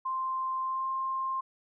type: tone with pitch glide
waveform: sine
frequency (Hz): 1046.5 to 1057.4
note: C6 to C6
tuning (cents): 0 to +18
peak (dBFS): -29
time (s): 0.05-1.41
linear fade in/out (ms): 10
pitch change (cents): +18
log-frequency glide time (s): 0.62-0.89
effects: none